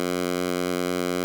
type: tone with high-pass filter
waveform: 10% pulse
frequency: 89.6 Hz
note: F2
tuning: 45 cents sharp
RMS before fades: -26 dBFS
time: 0-1.24 s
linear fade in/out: 0 ms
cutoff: 240 Hz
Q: 0.96
effects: none